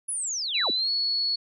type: linear sweep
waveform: sine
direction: down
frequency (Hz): 10548 to 130.81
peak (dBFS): -27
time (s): 0.08-0.71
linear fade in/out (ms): 10
type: tone with pitch glide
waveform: sine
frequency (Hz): 3951 to 4384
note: B7 to C#8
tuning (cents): 0 to -20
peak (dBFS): -23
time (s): 0.54-1.36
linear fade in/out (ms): 10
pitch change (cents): +180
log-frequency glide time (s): 0.73-0.9
effects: none